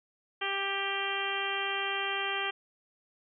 harmonic tone with a mistuned harmonic, 394.5 Hz, G4, 11 cents sharp, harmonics 1 / 2 / 3 / 4 / 5 / 6 / 7 / 8, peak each -39 / -38 / -38 / -38 / -38 / -39 / -38 / -37 dBFS, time 0.41-2.51 s, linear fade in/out 10 ms, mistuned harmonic 5, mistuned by -16 cents, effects none

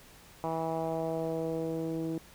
10% pulse tone with low-pass filter sweep, 162.5 Hz, E3, 24 cents flat, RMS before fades -33 dBFS, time 0.44-2.18 s, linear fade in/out 0 ms, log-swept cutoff 940 to 340 Hz, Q 2.2, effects pink hiss -55 dBFS RMS until 2.34 s

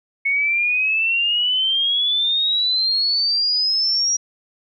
sine exponential sweep, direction up, 2200 to 5740 Hz, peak -16 dBFS, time 0.25-4.17 s, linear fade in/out 10 ms, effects none

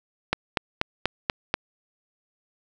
click train, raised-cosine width 0.3 ms, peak -5 dBFS, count 6, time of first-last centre 0.33-1.541 s, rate 4.13 Hz, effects none

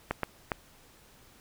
clicks, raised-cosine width 0.5 ms, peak -13 dBFS, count 3, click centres 0.11 / 0.233 / 0.518 s, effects pink hiss -58 dBFS RMS until 1.4 s

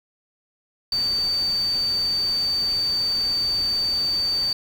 sine tone in noise, 4589 Hz, D8, 41 cents flat, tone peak -20 dBFS, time 0.92-4.53 s, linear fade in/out 2 ms, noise pink, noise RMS -38 dBFS, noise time 0.92-4.53 s, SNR +15 dB, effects none

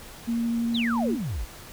sine tone with vibrato, 232.9 Hz, A#3, 1 cent flat, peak -23 dBFS, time 0.27-1.16 s, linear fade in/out 20 ms, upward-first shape sine, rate 12 Hz, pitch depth 8 cents each way
sine exponential sweep, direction down, 4182 to 43.65 Hz, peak -27 dBFS, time 0.74-1.45 s, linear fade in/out 10 ms
effects pink hiss -44 dBFS RMS until 1.72 s

